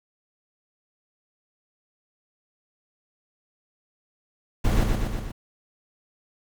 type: noise with echo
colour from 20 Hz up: brown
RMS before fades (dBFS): -21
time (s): 4.64-4.84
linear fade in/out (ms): 10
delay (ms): 120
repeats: 4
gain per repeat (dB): -3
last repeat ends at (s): 5.32
effects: none